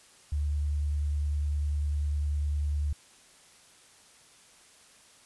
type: tone with vibrato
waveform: sine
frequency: 73.42 Hz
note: D2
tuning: in tune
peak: -26 dBFS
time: 0.32-2.93 s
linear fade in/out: 5 ms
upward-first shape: square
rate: 10 Hz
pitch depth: 10 cents each way
effects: white hiss -57 dBFS RMS until 5.25 s + resampled to 24000 Hz